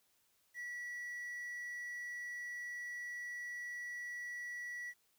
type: tone with quantisation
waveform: triangle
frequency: 1943 Hz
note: B6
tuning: 29 cents flat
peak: -40 dBFS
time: 0.54-4.94 s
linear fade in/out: 50 ms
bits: 11
effects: white hiss -75 dBFS RMS until 5.18 s